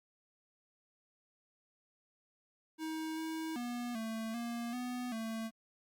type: tone with pitch steps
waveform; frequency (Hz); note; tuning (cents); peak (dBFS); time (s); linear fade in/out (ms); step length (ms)
square; 317.3 / 320.2 / 241.8 / 223.2 / 235.5 / 247.8 / 223.9; D#4 / D#4 / B3 / A3 / A#3 / B3 / A3; +34 / +50 / -36 / +25 / +18 / +6 / +30; -38; 2.78-5.51; 50; 390
effects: Opus 48 kbps